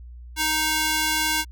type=tone with high-pass filter; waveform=square; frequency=311.1 Hz; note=D#4; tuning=in tune; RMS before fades=-23 dBFS; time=0.36-1.45 s; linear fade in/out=50 ms; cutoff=1200 Hz; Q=0.51; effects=added 60 Hz sine -38 dBFS peak until 1.51 s